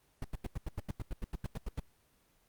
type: noise bursts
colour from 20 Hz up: brown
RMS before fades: -35 dBFS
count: 15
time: 0.22-1.797 s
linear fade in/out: 2 ms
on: 23 ms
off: 88 ms
effects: pink hiss -70 dBFS RMS until 2.48 s + Opus 24 kbps